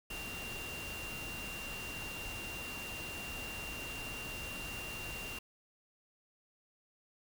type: tone in noise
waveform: sine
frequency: 2771 Hz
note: F7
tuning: 14 cents flat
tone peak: -43 dBFS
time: 0.1-5.39 s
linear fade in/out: 5 ms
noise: pink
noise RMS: -45 dBFS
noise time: 0.1-5.39 s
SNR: -1 dB
effects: none